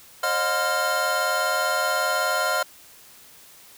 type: tone cluster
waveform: square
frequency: 537 / 616 / 721 / 1032 / 1392 Hz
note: C5 / D#5 / F#5 / C6 / F6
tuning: +45 / -17 / -45 / -24 / -6 cents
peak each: -32 / -29 / -30 / -30 / -25 dBFS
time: 0.23-2.63 s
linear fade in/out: 5 ms
effects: white hiss -49 dBFS RMS until 3.77 s